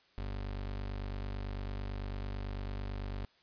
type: tone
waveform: 30% pulse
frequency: 49 Hz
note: G1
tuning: in tune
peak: -34 dBFS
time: 0.18-3.25 s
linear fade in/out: 0 ms
effects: white hiss -67 dBFS RMS until 3.42 s + resampled to 11025 Hz